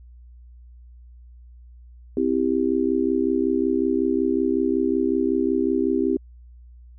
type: chord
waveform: sine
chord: C major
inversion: none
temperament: just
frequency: 261.6 / 327 / 392.4 Hz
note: C4 / E4 / G4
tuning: 0 / -14 / +2 cents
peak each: -23 dBFS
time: 2.17-6.17 s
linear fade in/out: 2 ms
effects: added 60 Hz sine -43 dBFS peak until 6.98 s